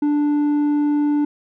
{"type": "tone with low-pass filter", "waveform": "square", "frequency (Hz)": 293.7, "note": "D4", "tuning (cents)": 0, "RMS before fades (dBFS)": -18, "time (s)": [0.02, 1.25], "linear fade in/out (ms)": 5, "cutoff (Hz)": 600, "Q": 0.6, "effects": []}